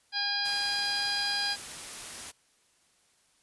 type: harmonic tone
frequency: 813 Hz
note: G#5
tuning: 37 cents flat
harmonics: 1 / 2 / 3 / 4 / 5 / 6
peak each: -38 / -34 / -41 / -38 / -35 / -31 dBFS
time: 0.12-1.57 s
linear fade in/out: 50 ms
type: noise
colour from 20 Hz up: white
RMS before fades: -41 dBFS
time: 0.44-2.32 s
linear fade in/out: 20 ms
effects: white hiss -67 dBFS RMS until 3.42 s + resampled to 24000 Hz